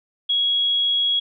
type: tone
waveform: sine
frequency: 3322 Hz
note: G#7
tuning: in tune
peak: -17 dBFS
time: 0.29-1.2 s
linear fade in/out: 10 ms
effects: none